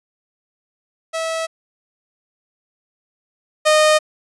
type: tone pair in turn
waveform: sawtooth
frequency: 650 / 615.3 Hz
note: E5 / D#5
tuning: -24 / -19 cents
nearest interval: minor second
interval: 95 cents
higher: first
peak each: -17 / -7 dBFS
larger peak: second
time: 1.13-1.47 / 3.65-3.99 s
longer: neither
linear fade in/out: 20 ms
effects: resampled to 24000 Hz